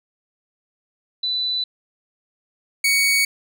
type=tone pair in turn; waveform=sine / sawtooth; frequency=3986 / 2237 Hz; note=B7 / C#7; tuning=+15 / +15 cents; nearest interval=minor seventh; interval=1000 cents; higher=first; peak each=-20 / -12 dBFS; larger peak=second; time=1.23-1.64 / 2.84-3.25 s; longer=neither; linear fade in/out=5 ms; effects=none